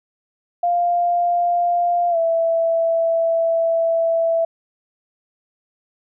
sine tone with pitch glide, 698.5 to 662 Hz, F5 to E5, 0 to +7 cents, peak -15 dBFS, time 0.63-4.45 s, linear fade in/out 5 ms, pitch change -93 cents, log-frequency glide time 2.1-2.17 s, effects none

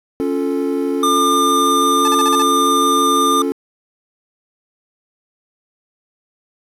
triangle chord, Db augmented, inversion none, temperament equal, 277.2 / 349.2 / 440 Hz, Db4 / F4 / A4, 0 / 0 / 0 cents, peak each -17 / -21 / -19 dBFS, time 0.2-3.52 s, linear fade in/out 0 ms
square tone, 1201 Hz, D6, 38 cents sharp, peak -14 dBFS, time 1.03-3.42 s, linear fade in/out 2 ms
sawtooth tone bursts, 868 Hz, A5, 24 cents flat, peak -18 dBFS, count 6, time 2.05-2.421 s, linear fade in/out 0 ms, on 26 ms, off 43 ms
effects resampled to 32000 Hz + 7-bit

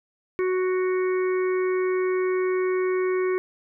harmonic tone, 370 Hz, F#4, in tune, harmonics 1 / 3 / 4 / 5 / 6, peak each -21 / -34 / -40 / -38 / -37 dBFS, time 0.39-3.38 s, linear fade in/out 0 ms, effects none

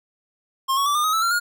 square tone with pitch steps, 1068 / 1113.4 / 1160.6 / 1209.9 / 1261.3 / 1314.9 / 1370.7 / 1428.9 Hz, C6 / C#6 / D6 / D#6 / D#6 / E6 / F6 / F6, +35 / +7 / -21 / -49 / +23 / -5 / -33 / +39 cents, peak -19 dBFS, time 0.68-1.4 s, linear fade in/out 20 ms, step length 90 ms, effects none

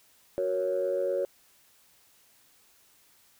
sine chord, F# major, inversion none, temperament equal, 370 / 466.2 / 554.4 Hz, F#4 / A#4 / C#5, 0 / 0 / 0 cents, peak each -31 / -32 / -27 dBFS, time 0.38-1.25 s, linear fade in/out 0 ms, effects tanh soft clip ceiling -19 dBFS + white hiss -62 dBFS RMS until 3.39 s

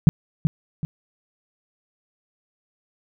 sine tone with echo, 155.56 Hz, D#3, in tune, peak -6 dBFS, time 0.07-0.09 s, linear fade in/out 0 ms, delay 380 ms, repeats 2, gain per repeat -8 dB, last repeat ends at 0.85 s, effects none

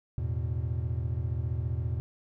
triangle chord, E suspended fourth, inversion none, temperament equal with one note detuned, 82.41 / 108.61 / 123.47 Hz, E2 / A2 / B2, 0 / -22 / 0 cents, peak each -30 / -32 / -31 dBFS, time 0.18-2 s, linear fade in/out 0 ms, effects none

